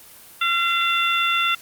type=harmonic tone with a mistuned harmonic; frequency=684 Hz; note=F5; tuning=36 cents flat; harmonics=2 / 3 / 4 / 5; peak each=-21 / -27 / -23 / -24 dBFS; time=0.41-1.55 s; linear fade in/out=5 ms; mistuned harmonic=5; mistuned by=+44 cents; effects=white hiss -45 dBFS RMS until 1.61 s + Opus 32 kbps